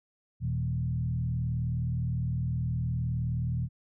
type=tone with frequency modulation; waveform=sine; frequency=122.1 Hz; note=B2; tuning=19 cents flat; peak=-27 dBFS; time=0.4-3.69 s; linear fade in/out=50 ms; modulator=39.4 Hz; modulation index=1; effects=none